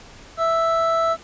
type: tone pair together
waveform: triangle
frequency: 659.2 / 1318.5 Hz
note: E5 / E6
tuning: 0 / 0 cents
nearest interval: octave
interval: 1200 cents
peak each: -18 dBFS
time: 0.37-1.17 s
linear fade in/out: 50 ms
effects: pink hiss -44 dBFS RMS until 1.23 s + resampled to 16000 Hz